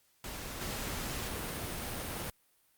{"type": "noise with level steps", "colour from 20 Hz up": "pink", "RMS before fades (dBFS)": [-42, -38], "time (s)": [0.24, 2.3], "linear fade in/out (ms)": 2, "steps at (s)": 0.61, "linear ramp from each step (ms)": 2, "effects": ["white hiss -70 dBFS RMS until 2.77 s", "Opus 48 kbps"]}